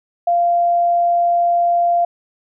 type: tone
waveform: sine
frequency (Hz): 693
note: F5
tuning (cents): -14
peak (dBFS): -12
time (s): 0.27-2.05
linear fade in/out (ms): 5
effects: none